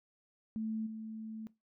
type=tone with level steps; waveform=sine; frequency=220 Hz; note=A3; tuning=in tune; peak=-34 / -41 dBFS; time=0.56-1.47 s; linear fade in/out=0 ms; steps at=0.86 s; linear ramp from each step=10 ms; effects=noise-tail reverb RT60 0.2 s tail -18 dB re dry